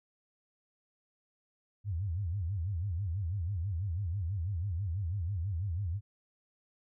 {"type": "tone with vibrato", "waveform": "sine", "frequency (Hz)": 91.6, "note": "F#2", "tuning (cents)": -17, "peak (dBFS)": -31, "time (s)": [1.84, 6.01], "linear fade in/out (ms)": 50, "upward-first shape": "sine", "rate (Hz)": 6.1, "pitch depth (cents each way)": 230, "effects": []}